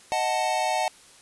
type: chord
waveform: square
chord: D# diminished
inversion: none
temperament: equal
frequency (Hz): 622.3 / 740 / 880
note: D#5 / F#5 / A5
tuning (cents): 0 / 0 / 0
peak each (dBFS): -30 / -27 / -28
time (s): 0.12-0.88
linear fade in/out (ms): 0
effects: white hiss -52 dBFS RMS until 1.21 s + resampled to 24000 Hz